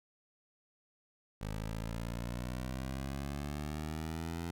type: exponential sweep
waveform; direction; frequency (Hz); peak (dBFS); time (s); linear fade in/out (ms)
15% pulse; up; 51.91 to 85.6; -31; 1.41-4.51; 5
effects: none